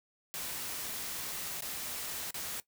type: noise with dropouts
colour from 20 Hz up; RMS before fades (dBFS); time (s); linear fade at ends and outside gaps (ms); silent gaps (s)
white; -39; 0.34-2.6; 0; 1.607-1.622 / 2.307-2.343
effects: noise-tail reverb RT60 0.1 s tail -18 dB re dry